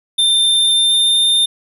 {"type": "tone with pitch glide", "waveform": "square", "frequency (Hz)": [3588, 3615], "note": ["A7", "A7"], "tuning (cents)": [33, 46], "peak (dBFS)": -11, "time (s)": [0.18, 1.46], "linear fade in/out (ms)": 10, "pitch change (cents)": 13, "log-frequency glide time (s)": [0.51, 1.19], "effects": []}